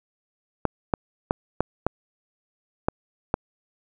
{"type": "clicks", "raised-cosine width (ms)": 1, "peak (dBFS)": -6, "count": 7, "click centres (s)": [0.653, 0.938, 1.309, 1.606, 1.866, 2.885, 3.341], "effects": []}